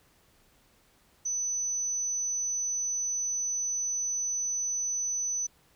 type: tone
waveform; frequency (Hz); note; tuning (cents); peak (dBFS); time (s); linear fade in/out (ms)
sine; 6000; F#8; +23; -28; 1.25-5.47; 10
effects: pink hiss -64 dBFS RMS until 5.75 s